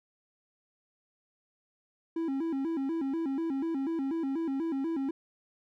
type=tone with vibrato; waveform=triangle; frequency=298.9 Hz; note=D4; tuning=31 cents sharp; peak=-27 dBFS; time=2.16-5.11 s; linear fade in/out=5 ms; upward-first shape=square; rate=4.1 Hz; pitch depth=170 cents each way; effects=none